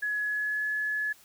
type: tone with pitch glide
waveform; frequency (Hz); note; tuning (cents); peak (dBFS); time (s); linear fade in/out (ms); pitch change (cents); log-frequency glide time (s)
sine; 1689 to 1706.7; G#6 to G#6; +29 to +47; -27; 0.02-1.13; 10; +18; 0.21-0.67
effects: white hiss -57 dBFS RMS until 1.24 s